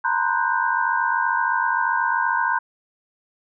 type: tone cluster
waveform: sine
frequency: 914 / 962 / 1037 / 1481 / 1574 Hz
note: A#5 / B5 / C6 / F#6 / G6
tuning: -34 / -46 / -16 / +1 / +7 cents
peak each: -25 dBFS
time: 0.04-2.59 s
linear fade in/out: 10 ms
effects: none